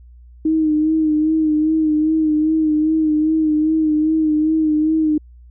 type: tone with vibrato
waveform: sine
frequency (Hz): 311.1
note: D#4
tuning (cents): 0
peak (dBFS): -13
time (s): 0.45-5.18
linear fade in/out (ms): 5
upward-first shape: sine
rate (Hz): 2.5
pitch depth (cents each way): 42
effects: added 60 Hz sine -40 dBFS peak until 5.5 s